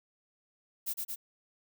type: noise with echo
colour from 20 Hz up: violet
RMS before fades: -34 dBFS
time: 0.86-0.94 s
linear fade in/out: 20 ms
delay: 110 ms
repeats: 2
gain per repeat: -2 dB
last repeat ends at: 1.16 s
effects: none

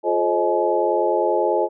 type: tone cluster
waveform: sine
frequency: 351.9 / 430.6 / 534 / 624 / 850 Hz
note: F4 / A4 / C5 / D#5 / G#5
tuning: +13 / -37 / +35 / +5 / +40 cents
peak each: -23 dBFS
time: 0.03-1.69 s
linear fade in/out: 50 ms
effects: none

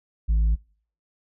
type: tone with tanh clipping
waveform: sine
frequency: 54.2 Hz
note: A1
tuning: 25 cents flat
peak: -18 dBFS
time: 0.28-0.56 s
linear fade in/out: 20 ms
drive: 3 dB
effects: noise-tail reverb RT60 0.5 s tail -26 dB re dry

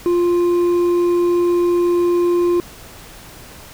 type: tone with hard clipping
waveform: sine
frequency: 349.4 Hz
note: F4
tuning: 1 cent sharp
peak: -14 dBFS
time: 0.06-2.6 s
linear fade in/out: 0 ms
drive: 4 dB
effects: pink hiss -39 dBFS RMS until 3.73 s

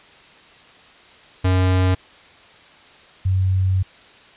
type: tone pair in turn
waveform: square / sine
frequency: 92.5 / 94.06 Hz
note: F#2 / F#2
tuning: 0 / +29 cents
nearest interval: unison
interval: 29 cents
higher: second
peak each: -15 dBFS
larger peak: neither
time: 1.44-1.95 / 3.25-3.83 s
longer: second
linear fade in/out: 10 ms
effects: white hiss -47 dBFS RMS until 4.36 s + resampled to 8000 Hz

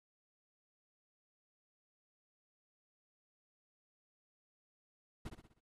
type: noise with echo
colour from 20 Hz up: brown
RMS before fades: -41 dBFS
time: 5.25-5.29 s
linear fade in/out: 10 ms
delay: 62 ms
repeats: 5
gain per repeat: -6 dB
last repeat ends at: 5.6 s
effects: AAC 32 kbps

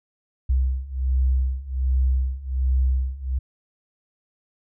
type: beating tone pair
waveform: sine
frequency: 64 / 65.3 Hz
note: C2 / C2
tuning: -38 / -3 cents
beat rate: 1.3 Hz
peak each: -23 / -21 dBFS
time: 0.49-3.39 s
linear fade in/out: 10 ms
effects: none

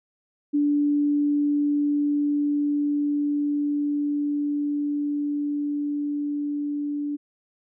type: tone with level ramp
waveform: sine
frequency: 291.2 Hz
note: D4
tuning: 15 cents flat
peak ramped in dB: -18 to -25 dBFS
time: 0.53-7.17 s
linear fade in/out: 20 ms
effects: none

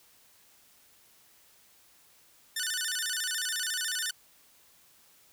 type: tone with vibrato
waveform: 10% pulse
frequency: 1634 Hz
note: G#6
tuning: 29 cents flat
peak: -21 dBFS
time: 2.56-4.11 s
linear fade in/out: 5 ms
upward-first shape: square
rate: 14 Hz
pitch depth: 160 cents each way
effects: white hiss -61 dBFS RMS until 5.32 s

